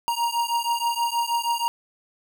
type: beating tone pair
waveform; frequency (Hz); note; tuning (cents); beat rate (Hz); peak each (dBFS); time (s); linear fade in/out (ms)
square; 936 / 942.3; A#5 / A#5; +7 / +18; 6.3; -26; 0.08-1.68; 0
effects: none